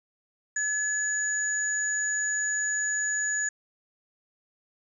sine tone pair together, 1700 / 6845 Hz, G#6 / A8, +40 / -49 cents, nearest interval 2 octaves, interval 2411 cents, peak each -28 dBFS, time 0.56-3.49 s, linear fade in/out 5 ms, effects none

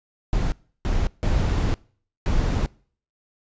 brown noise bursts at uneven times, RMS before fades -21 dBFS, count 4, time 0.33-0.52 / 0.85-1.07 / 1.23-1.74 / 2.26-2.66 s, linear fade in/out 0 ms, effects noise-tail reverb RT60 0.5 s tail -24 dB re dry + resampled to 16000 Hz

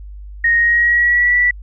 sine tone with pitch glide, 1864.7 to 1958.5 Hz, A#6 to B6, 0 to -15 cents, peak -10 dBFS, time 0.44-1.51 s, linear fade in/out 5 ms, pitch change +85 cents, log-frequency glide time 0.55-1.36 s, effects added 50 Hz sine -30 dBFS peak until 1.62 s

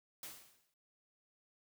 white noise with exponential decay, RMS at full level -45 dBFS, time 0.23-0.74 s, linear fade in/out 2 ms, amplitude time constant 110 ms, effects none

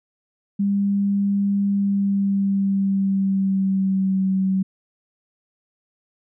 sine tone with pitch glide, 200 to 190.42 Hz, G3 to G3, +35 to -50 cents, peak -17 dBFS, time 0.59-4.63 s, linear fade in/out 10 ms, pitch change -85 cents, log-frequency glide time 1.67-4.27 s, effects none

